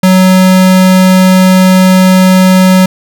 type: tone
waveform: square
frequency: 186.1 Hz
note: F#3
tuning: 10 cents sharp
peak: -3 dBFS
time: 0.03-2.86 s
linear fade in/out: 5 ms
effects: none